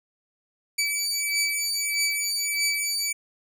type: beating tone pair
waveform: 15% pulse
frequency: 2299 / 2300.6 Hz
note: D7 / D7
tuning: -37 / -36 cents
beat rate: 1.6 Hz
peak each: -20 dBFS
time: 0.78-3.13 s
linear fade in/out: 10 ms
effects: none